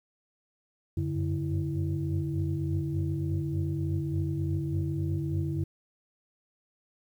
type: tone cluster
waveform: sine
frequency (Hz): 90.5 / 93.9 / 98.9 / 145 / 328.8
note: F#2 / F#2 / G2 / D3 / E4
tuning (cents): -38 / +26 / +16 / -22 / -4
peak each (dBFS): -33 / -34 / -38 / -30 / -34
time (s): 0.97-5.64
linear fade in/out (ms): 5
effects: tanh soft clip ceiling -19 dBFS + 10-bit